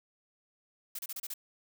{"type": "noise bursts", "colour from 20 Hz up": "blue", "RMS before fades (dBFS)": -39, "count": 6, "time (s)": [0.95, 1.339], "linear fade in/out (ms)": 5, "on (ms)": 39, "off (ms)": 31, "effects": []}